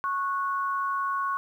sine tone pair together, 1101 / 1469.7 Hz, C#6 / F#6, -12 / -12 cents, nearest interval perfect fourth, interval 500 cents, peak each -26 / -33 dBFS, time 0.04-1.37 s, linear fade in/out 0 ms, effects 10-bit

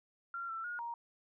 sine tone with pitch steps, 1378 / 1336 / 1436 / 939 Hz, F6 / E6 / F6 / A#5, -24 / +23 / +48 / +12 cents, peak -38 dBFS, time 0.34-0.94 s, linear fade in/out 2 ms, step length 150 ms, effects none

